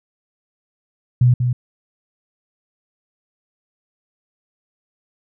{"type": "tone with echo", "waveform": "sine", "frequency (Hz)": 123.6, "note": "B2", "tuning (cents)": 2, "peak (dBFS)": -9, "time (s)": [1.21, 1.34], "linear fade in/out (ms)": 5, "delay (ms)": 190, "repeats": 1, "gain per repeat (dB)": -6, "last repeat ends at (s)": 1.53, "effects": []}